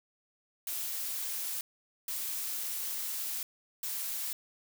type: noise bursts at uneven times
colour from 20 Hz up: blue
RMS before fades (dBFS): -36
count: 3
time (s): 0.67-1.61 / 2.08-3.43 / 3.83-4.33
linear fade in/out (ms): 2
effects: none